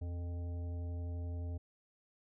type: harmonic tone with a mistuned harmonic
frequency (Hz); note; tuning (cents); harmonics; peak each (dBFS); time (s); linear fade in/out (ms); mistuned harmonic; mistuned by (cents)
87.31; F2; 0; 1 / 3 / 5 / 7 / 9; -37 / -51 / -56 / -57 / -64; 0.01-1.58; 10; 1; -78
effects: none